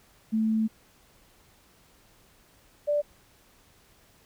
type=tone pair in turn; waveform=sine; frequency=220 / 587.3 Hz; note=A3 / D5; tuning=0 / 0 cents; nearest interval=octave + perfect fourth; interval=1700 cents; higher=second; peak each=-22 dBFS; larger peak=neither; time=0.32-0.68 / 2.87-3.02 s; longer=first; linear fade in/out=20 ms; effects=pink hiss -60 dBFS RMS until 4.25 s